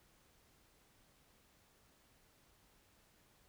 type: silence
effects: pink hiss -70 dBFS RMS until 3.48 s